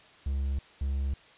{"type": "tone pair in turn", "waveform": "triangle", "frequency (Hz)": [68.5, 68.5], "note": ["C#2", "C#2"], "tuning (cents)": [-20, -20], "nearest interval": "unison", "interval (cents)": 0, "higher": "neither", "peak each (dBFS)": -25, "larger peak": "neither", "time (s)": [[0.26, 0.59], [0.81, 1.14]], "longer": "neither", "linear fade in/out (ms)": 5, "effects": ["white hiss -55 dBFS RMS until 1.37 s", "resampled to 8000 Hz"]}